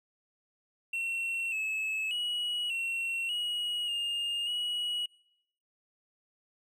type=tone with pitch steps; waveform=triangle; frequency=2718 / 2593 / 2915 / 2723 / 2903 / 2827 / 2914 Hz; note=F7 / E7 / F#7 / F7 / F#7 / F7 / F#7; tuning=-48 / -29 / -26 / -44 / -34 / +20 / -27 cents; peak=-29 dBFS; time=0.93-5.06 s; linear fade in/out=5 ms; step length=590 ms; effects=noise-tail reverb RT60 0.8 s tail -24 dB re dry